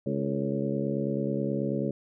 harmonic tone with a mistuned harmonic, 69.3 Hz, C#2, in tune, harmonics 2 / 3 / 4 / 5 / 6 / 7 / 8, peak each -33 / -31 / -34 / -35 / -35 / -41 / -35 dBFS, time 0.06-1.91 s, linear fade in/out 5 ms, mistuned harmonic 6, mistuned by +45 cents, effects none

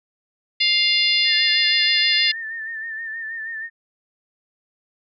harmonic tone, 700 Hz, F5, 4 cents sharp, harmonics 3 / 4 / 5 / 6 / 7, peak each -22 / -22 / -22 / -22 / -22 dBFS, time 0.6-2.32 s, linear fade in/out 10 ms
sine tone with vibrato, 1797 Hz, A6, 36 cents sharp, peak -27 dBFS, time 1.24-3.7 s, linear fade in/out 50 ms, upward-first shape sine, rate 6.3 Hz, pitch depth 48 cents each way
effects none

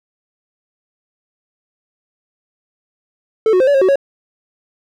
triangle tone with pitch steps, 440.3 / 368 / 521 / 571 / 539 / 375.3 / 553 Hz, A4 / F#4 / C5 / D5 / C#5 / F#4 / C#5, +1 / -9 / -7 / -49 / -49 / +25 / -4 cents, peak -7 dBFS, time 3.46-3.957 s, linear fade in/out 2 ms, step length 71 ms, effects none

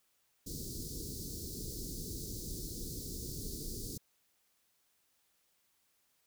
pink band-stop noise, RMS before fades -42 dBFS, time 0.46-3.98 s, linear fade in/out 10 ms, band 440 to 4300 Hz, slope 48 dB/octave, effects white hiss -75 dBFS RMS until 6.26 s

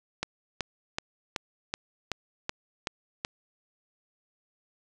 click train, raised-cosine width 0.2 ms, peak -12 dBFS, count 9, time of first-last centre 0.23-3.249 s, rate 2.65 Hz, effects resampled to 22050 Hz + 7-bit

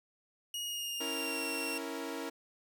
sawtooth tone with pitch glide, 2880 to 2733 Hz, F#7 to F7, -47 to -38 cents, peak -33 dBFS, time 0.54-1.78 s, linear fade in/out 2 ms, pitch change -91 cents, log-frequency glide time 0.65-1.46 s
sawtooth chord, A# diminished, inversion first, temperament equal, 277.2 / 329.6 / 466.2 Hz, C#4 / E4 / A#4, 0 / 0 / 0 cents, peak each -38 dBFS, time 1-2.3 s, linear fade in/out 10 ms
effects none

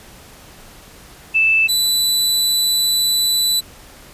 sine / sawtooth tone pair in turn, 2637 / 3977 Hz, E7 / B7, 0 / +11 cents, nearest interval perfect fifth, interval 711 cents, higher second, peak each -11 dBFS, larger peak neither, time 1.34-1.68 / 1.68-3.61 s, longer second, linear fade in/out 20 ms, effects pink hiss -42 dBFS RMS until 4.13 s + resampled to 32000 Hz

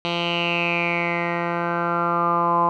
10% pulse tone with low-pass filter sweep, 171.5 Hz, F3, 31 cents flat, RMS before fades -22 dBFS, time 0.05-2.69 s, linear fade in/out 0 ms, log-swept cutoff 3400 to 1000 Hz, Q 7.5, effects none

